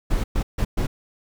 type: noise bursts at uneven times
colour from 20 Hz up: brown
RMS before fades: -21 dBFS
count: 4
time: 0.1-0.24 / 0.35-0.43 / 0.58-0.65 / 0.77-0.87 s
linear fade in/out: 10 ms
effects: none